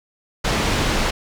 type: low-pass noise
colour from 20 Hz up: pink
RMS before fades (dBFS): -20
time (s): 0.44-1.11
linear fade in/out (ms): 10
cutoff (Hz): 5500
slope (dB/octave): 12
effects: none